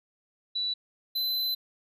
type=tone pair in turn; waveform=sine / square; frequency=3951 / 4034 Hz; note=B7 / B7; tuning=0 / +36 cents; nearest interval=unison; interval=36 cents; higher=second; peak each=-27 dBFS; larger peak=neither; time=0.55-0.74 / 1.15-1.55 s; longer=second; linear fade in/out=10 ms; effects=none